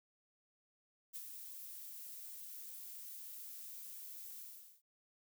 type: noise with ADSR envelope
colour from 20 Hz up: violet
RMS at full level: -45 dBFS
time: 1.13-4.82 s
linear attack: 27 ms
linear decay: 59 ms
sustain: -5 dB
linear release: 430 ms
effects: none